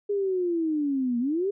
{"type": "linear two-way sweep", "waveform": "sine", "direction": "down then up", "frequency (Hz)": [412.8, 233.1, 412.8], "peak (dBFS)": -23, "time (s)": [0.09, 1.51], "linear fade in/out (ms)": 10, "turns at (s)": 1.19, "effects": []}